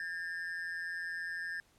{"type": "ring-modulated tone", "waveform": "triangle", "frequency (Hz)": 1709, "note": "G#6", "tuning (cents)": 49, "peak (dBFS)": -32, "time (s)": [0, 1.6], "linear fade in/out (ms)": 0, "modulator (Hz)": 85.6, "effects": ["pink hiss -68 dBFS RMS until 1.78 s", "low-pass 12000 Hz 12 dB/octave"]}